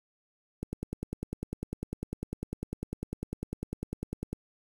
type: click train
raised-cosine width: 3 ms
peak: -21 dBFS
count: 38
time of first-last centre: 0.63-4.33 s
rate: 10 Hz
effects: 8-bit